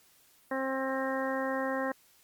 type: harmonic tone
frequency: 265.6 Hz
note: C4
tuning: 26 cents sharp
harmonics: 1 / 2 / 3 / 4 / 5 / 6 / 7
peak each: -35 / -33 / -39 / -38 / -44 / -41 / -39 dBFS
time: 0.51-1.92 s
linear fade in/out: 5 ms
effects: white hiss -63 dBFS RMS until 2.23 s + Opus 48 kbps